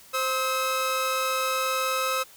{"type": "tone pair together", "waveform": "sawtooth", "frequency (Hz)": [523.3, 1288.5], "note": ["C5", "E6"], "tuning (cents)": [0, -40], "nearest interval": "octave + major third", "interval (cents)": 1560, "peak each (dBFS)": [-25, -22], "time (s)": [0.13, 2.24], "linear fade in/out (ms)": 20, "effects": ["white hiss -51 dBFS RMS until 2.36 s"]}